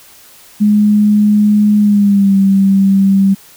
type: tone with pitch glide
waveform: sine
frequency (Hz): 209 to 195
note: G#3 to G3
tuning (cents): +11 to -9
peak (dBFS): -6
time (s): 0.6-3.35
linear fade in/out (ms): 20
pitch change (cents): -120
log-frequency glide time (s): 1.78-2.36
effects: white hiss -41 dBFS RMS until 3.56 s